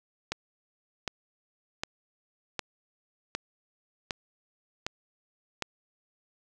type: click train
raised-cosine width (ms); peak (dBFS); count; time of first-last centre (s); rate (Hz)
0.2; -13; 8; 0.32-5.623; 1.32
effects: none